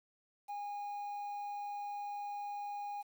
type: tone with quantisation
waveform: triangle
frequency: 818 Hz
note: G#5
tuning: 26 cents flat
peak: -37 dBFS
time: 0.48-3.03 s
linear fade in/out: 20 ms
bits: 10
effects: none